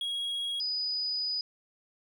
triangle / sine tone pair in turn, 3305 / 4966 Hz, G#7 / D#8, -9 / -4 cents, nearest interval perfect fifth, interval 705 cents, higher second, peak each -29 / -29 dBFS, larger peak neither, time 0.01-0.6 / 0.6-1.41 s, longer second, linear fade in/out 2 ms, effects none

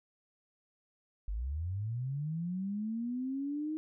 sine linear sweep, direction up, 46 to 315.3 Hz, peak -33 dBFS, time 1.28-3.77 s, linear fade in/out 0 ms, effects none

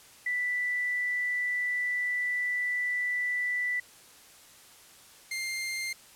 sine / sawtooth tone pair in turn, 1975.5 / 2105 Hz, B6 / C7, 0 / +10 cents, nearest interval minor second, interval 110 cents, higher second, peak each -27 / -28 dBFS, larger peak first, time 0.26-3.8 / 5.31-5.93 s, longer first, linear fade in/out 5 ms, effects white hiss -54 dBFS RMS until 6.15 s + low-pass 12000 Hz 12 dB/octave

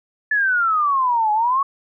sine exponential two-way sweep, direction down then up, 1742 to 835 to 1129 Hz, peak -15 dBFS, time 0.31-1.63 s, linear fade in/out 5 ms, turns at 1.32 s, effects none

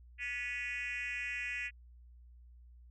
sine tone with frequency modulation, 2217 Hz, C#7, in tune, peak -34 dBFS, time 0.18-1.71 s, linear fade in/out 50 ms, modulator 257 Hz, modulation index 1.8, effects tanh soft clip ceiling -34 dBFS + added 60 Hz sine -54 dBFS peak until 2.9 s

